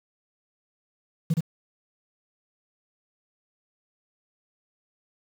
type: tone with echo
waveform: sine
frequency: 162.3 Hz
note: E3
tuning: 27 cents flat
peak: -16 dBFS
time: 1.3-1.34 s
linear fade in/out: 10 ms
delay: 68 ms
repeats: 1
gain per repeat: -2 dB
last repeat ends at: 1.408 s
effects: tanh soft clip ceiling -17 dBFS + 7-bit